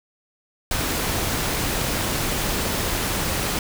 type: noise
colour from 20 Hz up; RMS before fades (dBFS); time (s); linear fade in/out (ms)
pink; -24; 0.71-3.59; 2
effects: none